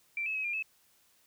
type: tone with pitch steps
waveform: sine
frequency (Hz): 2349 / 2591 / 2552 / 2400 / 2598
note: D7 / E7 / D#7 / D7 / E7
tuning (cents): 0 / -30 / +43 / +37 / -26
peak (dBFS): -31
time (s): 0.17-0.625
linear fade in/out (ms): 2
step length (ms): 91
effects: white hiss -67 dBFS RMS until 1.26 s